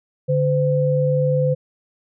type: tone pair together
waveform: sine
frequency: 145.31 / 511 Hz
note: D3 / C5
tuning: -18 / -41 cents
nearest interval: octave + minor seventh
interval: 2177 cents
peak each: -18 dBFS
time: 0.28-1.55 s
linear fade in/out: 20 ms
effects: none